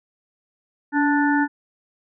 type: harmonic tone with a mistuned harmonic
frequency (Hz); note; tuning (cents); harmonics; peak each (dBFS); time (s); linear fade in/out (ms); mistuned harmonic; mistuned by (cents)
293.7; D4; 0; 1 / 3 / 5 / 6; -18 / -23 / -25 / -26; 0.92-1.48; 50; 1; -36
effects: none